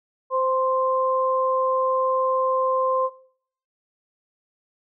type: tone pair together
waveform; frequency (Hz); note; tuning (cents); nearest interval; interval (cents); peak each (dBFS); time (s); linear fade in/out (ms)
sine; 519.8 / 1046.5; C5 / C6; -11 / 0; octave; 1211; -22; 0.3-3.1; 50
effects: noise-tail reverb RT60 0.6 s tail -19 dB re dry